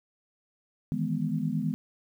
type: chord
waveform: sine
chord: E major seventh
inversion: third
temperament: equal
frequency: 155.56 / 164.81 / 207.7 / 246.9 Hz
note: D#3 / E3 / G#3 / B3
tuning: 0 / 0 / 0 / 0 cents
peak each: -32 dBFS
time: 0.92-1.74 s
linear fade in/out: 0 ms
effects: 10-bit